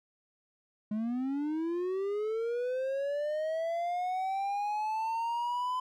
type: linear sweep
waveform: triangle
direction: up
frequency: 207.7 to 1016 Hz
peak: -28 dBFS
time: 0.91-5.8 s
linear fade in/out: 5 ms
effects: none